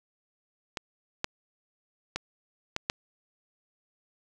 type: clicks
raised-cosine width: 0.2 ms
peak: -15 / -10 / -13 / -12 / -9 dBFS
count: 5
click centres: 0.772 / 1.244 / 2.16 / 2.764 / 2.899 s
effects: none